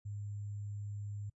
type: tone with sample-and-hold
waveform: sine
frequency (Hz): 102.6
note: G#2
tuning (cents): -21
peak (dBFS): -39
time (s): 0.05-1.3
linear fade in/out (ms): 10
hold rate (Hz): 7350
effects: noise-tail reverb RT60 0.1 s tail -25 dB re dry + resampled to 24000 Hz